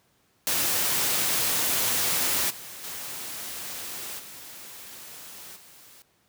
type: noise with level steps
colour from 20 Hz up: white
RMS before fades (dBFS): -25 / -41 / -36 / -43 / -51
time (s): 0.47-6.02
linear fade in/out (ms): 0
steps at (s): 2.49 / 2.83 / 4.18 / 5.55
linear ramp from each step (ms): 20
effects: pink hiss -66 dBFS RMS until 6.28 s + high-pass 80 Hz 12 dB/octave